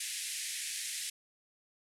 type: band-pass noise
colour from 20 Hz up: white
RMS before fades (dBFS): -39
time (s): 0-1.1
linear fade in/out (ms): 5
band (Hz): 1800 to 11000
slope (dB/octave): 48
effects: none